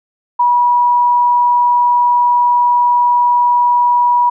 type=tone; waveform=sine; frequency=970 Hz; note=B5; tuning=31 cents flat; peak=-8 dBFS; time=0.39-4.3 s; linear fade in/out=10 ms; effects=none